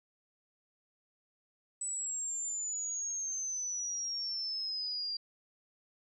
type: exponential sweep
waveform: sine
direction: down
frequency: 7970 to 4745 Hz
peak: -34 dBFS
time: 1.81-5.17 s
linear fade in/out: 5 ms
effects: none